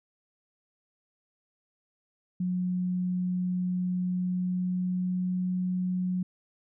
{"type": "tone with pitch glide", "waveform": "sine", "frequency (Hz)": [181.2, 182.46], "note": ["F#3", "F#3"], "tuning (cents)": [-36, -24], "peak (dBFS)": -26, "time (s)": [2.4, 6.23], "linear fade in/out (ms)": 5, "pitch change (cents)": 12, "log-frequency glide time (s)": [4.05, 5.45], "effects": []}